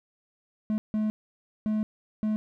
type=tone bursts at uneven times; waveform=triangle; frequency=214.8 Hz; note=A3; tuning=41 cents flat; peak=-22 dBFS; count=4; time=0.7-0.78 / 0.94-1.1 / 1.66-1.83 / 2.23-2.36 s; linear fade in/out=0 ms; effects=none